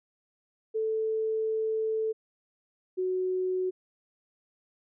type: tone pair in turn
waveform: sine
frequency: 440 / 370 Hz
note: A4 / F#4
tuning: 0 / 0 cents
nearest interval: minor third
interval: 300 cents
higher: first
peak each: -26 dBFS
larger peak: neither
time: 0.74-2.13 / 2.97-3.71 s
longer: first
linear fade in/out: 20 ms
effects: none